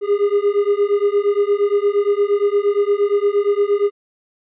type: beating tone pair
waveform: triangle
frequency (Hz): 403.1 / 411.7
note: G4 / G#4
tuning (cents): +48 / -15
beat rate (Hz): 8.6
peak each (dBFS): -15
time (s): 0.01-3.91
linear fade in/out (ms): 50
effects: resampled to 8000 Hz